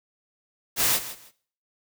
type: noise with echo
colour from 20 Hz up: white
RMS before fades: -22 dBFS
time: 0.76-1 s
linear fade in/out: 50 ms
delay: 160 ms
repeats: 2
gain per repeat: -14 dB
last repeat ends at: 1.32 s
effects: noise-tail reverb RT60 0.5 s tail -17 dB re dry